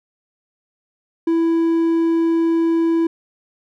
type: tone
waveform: triangle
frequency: 330.8 Hz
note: E4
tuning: 6 cents sharp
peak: -12 dBFS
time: 1.27-3.07 s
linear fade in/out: 5 ms
effects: none